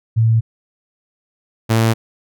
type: tone pair in turn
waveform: sine / sawtooth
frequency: 112.9 / 112.9 Hz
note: A2 / A2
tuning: +45 / +45 cents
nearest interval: unison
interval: 0 cents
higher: neither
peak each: -10 / -8 dBFS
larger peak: second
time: 0.16-0.41 / 1.69-1.94 s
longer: neither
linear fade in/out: 20 ms
effects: none

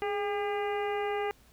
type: harmonic tone with a mistuned harmonic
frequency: 403.2 Hz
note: G4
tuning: 49 cents sharp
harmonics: 1 / 2 / 3 / 4 / 5 / 6 / 7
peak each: -31 / -34 / -41 / -44 / -41 / -46 / -47 dBFS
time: 0.02-1.31 s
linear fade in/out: 0 ms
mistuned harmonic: 1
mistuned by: +53 cents
effects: added 60 Hz sine -62 dBFS peak until 1.52 s + pink hiss -62 dBFS RMS until 1.52 s

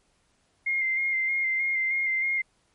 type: tone with vibrato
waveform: sine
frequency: 2111 Hz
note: C7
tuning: 15 cents sharp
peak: -23 dBFS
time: 0.66-2.42 s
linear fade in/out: 10 ms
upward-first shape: square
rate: 3.2 Hz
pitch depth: 22 cents each way
effects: pink hiss -68 dBFS RMS until 2.74 s + MP3 48 kbps

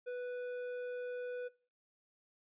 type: tone with tanh clipping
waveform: triangle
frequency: 493.9 Hz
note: B4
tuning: in tune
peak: -40 dBFS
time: 0.06-1.49 s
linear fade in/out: 20 ms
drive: 14 dB
effects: noise-tail reverb RT60 0.4 s tail -22 dB re dry + resampled to 8000 Hz

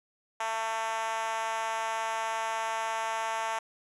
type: tone with high-pass filter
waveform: 5% pulse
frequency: 223.6 Hz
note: A3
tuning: 28 cents sharp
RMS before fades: -32 dBFS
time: 0.4-3.59 s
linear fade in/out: 5 ms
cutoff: 800 Hz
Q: 4.9
effects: resampled to 24000 Hz

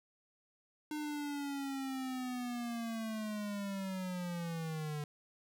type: linear sweep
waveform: square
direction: down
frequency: 303.7 to 146.83 Hz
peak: -38 dBFS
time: 0.91-5.04 s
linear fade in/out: 2 ms
effects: none

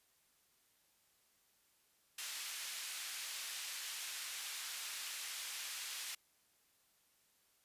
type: band-pass noise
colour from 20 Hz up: pink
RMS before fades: -45 dBFS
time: 2.18-6.15 s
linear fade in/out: 5 ms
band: 2200 to 13000 Hz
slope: 12 dB/octave
effects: white hiss -74 dBFS RMS until 7.64 s + resampled to 32000 Hz

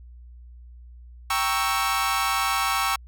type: chord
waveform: sawtooth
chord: G diminished seventh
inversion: none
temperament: equal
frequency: 784 / 932.3 / 1108.7 / 1318.5 Hz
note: G5 / Bb5 / Db6 / Fb6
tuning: 0 / 0 / 0 / 0 cents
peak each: -25 / -27 / -22 / -23 dBFS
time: 1.3-2.96 s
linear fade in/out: 5 ms
effects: added 60 Hz sine -42 dBFS peak until 3.07 s

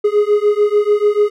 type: beating tone pair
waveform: triangle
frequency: 412.7 / 419.5 Hz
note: G#4 / G#4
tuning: -11 / +17 cents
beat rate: 6.8 Hz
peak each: -12 dBFS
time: 0.04-1.3 s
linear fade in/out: 10 ms
effects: none

